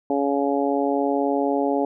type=harmonic tone; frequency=140.3 Hz; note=C#3; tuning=21 cents sharp; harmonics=2 / 3 / 4 / 5 / 6; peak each=-23 / -25 / -26 / -27 / -28 dBFS; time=0.1-1.85 s; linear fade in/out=2 ms; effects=none